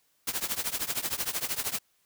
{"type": "noise with tremolo", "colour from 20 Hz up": "white", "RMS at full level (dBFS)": -28, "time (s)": [0.27, 1.79], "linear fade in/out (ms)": 5, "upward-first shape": "triangle", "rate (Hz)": 13, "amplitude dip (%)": 95, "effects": ["white hiss -70 dBFS RMS until 2.05 s"]}